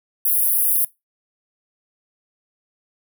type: high-pass noise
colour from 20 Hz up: pink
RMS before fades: -18 dBFS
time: 0.25-0.85 s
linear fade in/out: 5 ms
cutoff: 10000 Hz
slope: 96 dB/octave
effects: noise-tail reverb RT60 0.2 s tail -20 dB re dry